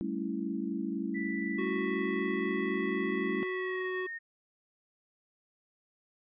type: chord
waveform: sine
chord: A dominant seventh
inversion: third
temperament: equal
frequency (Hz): 196 / 220 / 277.2 / 329.6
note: G3 / A3 / C#4 / E4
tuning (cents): 0 / 0 / 0 / 0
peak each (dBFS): -37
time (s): 0.01-3.43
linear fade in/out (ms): 0
type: tone with pitch glide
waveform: sine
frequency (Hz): 1975.5 to 1843.2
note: B6 to A#6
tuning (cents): 0 to -20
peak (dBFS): -37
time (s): 1.14-4.19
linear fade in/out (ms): 20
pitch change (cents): -120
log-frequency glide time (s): 3.46-3.94
type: tone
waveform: square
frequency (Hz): 370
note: F#4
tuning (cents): 0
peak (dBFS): -34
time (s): 1.58-4.07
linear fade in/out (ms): 10
effects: resampled to 8000 Hz